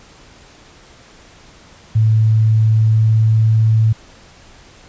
sine tone with pitch glide, 110 to 110.7 Hz, A2 to A2, 0 to +11 cents, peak -9 dBFS, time 1.95-3.93 s, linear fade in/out 10 ms, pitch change +11 cents, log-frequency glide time 2.63-3.57 s, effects pink hiss -44 dBFS RMS until 4.88 s + resampled to 16000 Hz

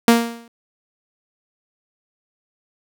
sawtooth tone with exponential decay, 233.1 Hz, A#3, in tune, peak -3 dBFS, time 0.08-0.48 s, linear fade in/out 2 ms, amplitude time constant 86 ms, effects none

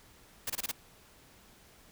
white noise bursts, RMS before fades -34 dBFS, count 5, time 0.47-0.715 s, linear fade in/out 5 ms, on 29 ms, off 25 ms, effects pink hiss -59 dBFS RMS until 1.91 s

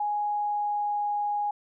sine tone with pitch glide, 831 to 826.2 Hz, G#5 to G#5, +1 to -9 cents, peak -25 dBFS, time 0-1.51 s, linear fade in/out 5 ms, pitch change -10 cents, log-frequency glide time 0.16-1.07 s, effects none

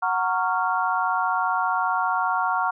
sine chord, Gb major seventh, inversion none, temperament just, 740 / 925 / 1110 / 1387.5 Hz, Gb5 / Bb5 / Db6 / F6, 0 / -14 / +2 / -12 cents, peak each -26 dBFS, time 0.02-2.71 s, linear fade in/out 10 ms, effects none

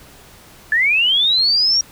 sine linear sweep, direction up, 1698 to 5660 Hz, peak -12 dBFS, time 0.72-1.81 s, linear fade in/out 2 ms, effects pink hiss -44 dBFS RMS until 1.91 s

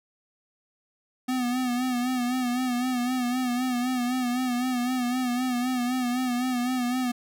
square tone with vibrato, 249.5 Hz, B3, 18 cents sharp, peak -25 dBFS, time 1.28-7.12 s, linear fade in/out 10 ms, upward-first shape sine, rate 3.9 Hz, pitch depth 56 cents each way, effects none

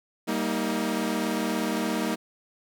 sawtooth chord, Eb major, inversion first, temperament equal with one note detuned, 196 / 233.1 / 315.8 Hz, G3 / Bb3 / Eb4, 0 / 0 / +26 cents, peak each -27 / -25 / -26 dBFS, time 0.27-2.16 s, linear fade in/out 20 ms, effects none

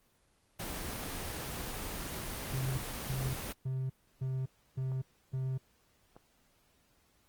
pink noise, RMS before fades -39 dBFS, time 0.59-3.53 s, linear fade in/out 10 ms
triangle tone bursts, 131 Hz, C3, 2 cents sharp, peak -30 dBFS, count 6, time 2.53-5.58 s, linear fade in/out 10 ms, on 250 ms, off 310 ms
clicks, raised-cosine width 1 ms, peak -38 dBFS, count 2, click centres 4.918 / 6.165 s
effects pink hiss -70 dBFS RMS until 7.28 s + Opus 24 kbps

